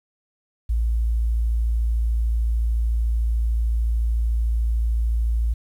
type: tone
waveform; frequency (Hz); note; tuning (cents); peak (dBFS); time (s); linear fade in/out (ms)
sine; 56.8; A#1; -44; -18; 0.69-5.54; 10
effects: 9-bit